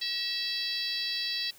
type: harmonic tone with a mistuned harmonic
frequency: 659.3 Hz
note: E5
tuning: in tune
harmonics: 3 / 4 / 5 / 6 / 7 / 8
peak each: -40 / -40 / -39 / -34 / -34 / -40 dBFS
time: 0.01-1.51 s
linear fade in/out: 10 ms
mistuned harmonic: 3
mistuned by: -50 cents
effects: white hiss -55 dBFS RMS until 1.58 s